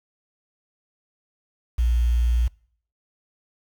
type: tone with quantisation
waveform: sine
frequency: 59.2 Hz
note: A#1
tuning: 27 cents sharp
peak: -17 dBFS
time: 1.78-2.48 s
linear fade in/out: 10 ms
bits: 7
effects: noise-tail reverb RT60 0.6 s tail -25 dB re dry